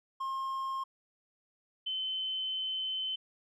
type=tone pair in turn; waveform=triangle / sine; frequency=1068 / 3061 Hz; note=C6 / G7; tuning=+35 / -42 cents; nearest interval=octave + tritone; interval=1823 cents; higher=second; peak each=-31 / -32 dBFS; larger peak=first; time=0.2-0.84 / 1.86-3.16 s; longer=second; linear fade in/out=10 ms; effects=none